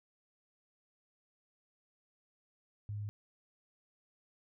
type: tone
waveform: sine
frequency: 103.83 Hz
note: G#2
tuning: in tune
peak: -37 dBFS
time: 2.89-3.09 s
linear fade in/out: 0 ms
effects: none